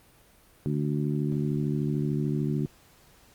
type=harmonic tone; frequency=73.4 Hz; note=D2; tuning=in tune; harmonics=2 / 3 / 4 / 5; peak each=-27 / -31 / -33 / -35 dBFS; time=0.66-2.66 s; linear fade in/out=0 ms; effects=pink hiss -58 dBFS RMS until 3.34 s + Opus 32 kbps